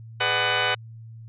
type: chord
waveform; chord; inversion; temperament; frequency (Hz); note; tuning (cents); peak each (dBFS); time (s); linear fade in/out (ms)
10% pulse; G# half-diminished seventh; none; just; 415.3 / 498.4 / 598 / 747.5; G#4 / B4 / D5 / F#5; 0 / +16 / +31 / +17; -22 / -18 / -21 / -17; 0.2-0.75; 10
effects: added 113 Hz sine -39 dBFS peak until 1.28 s + resampled to 8000 Hz